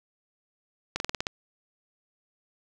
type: slowing click train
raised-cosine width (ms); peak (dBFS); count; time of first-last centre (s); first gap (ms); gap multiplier
0.2; -11; 7; 0.96-1.268; 41; 1.09
effects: none